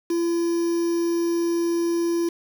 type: tone with quantisation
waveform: triangle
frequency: 339.8 Hz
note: F4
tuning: 47 cents flat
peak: -18 dBFS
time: 0.1-2.29 s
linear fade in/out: 5 ms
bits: 6
effects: none